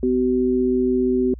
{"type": "tone pair together", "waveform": "sine", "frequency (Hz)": [252.7, 378.6], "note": ["B3", "F#4"], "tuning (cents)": [40, 40], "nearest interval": "perfect fifth", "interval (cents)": 700, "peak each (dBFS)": -19, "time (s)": [0.03, 1.34], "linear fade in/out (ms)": 2, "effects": ["added 60 Hz sine -34 dBFS peak until 1.39 s"]}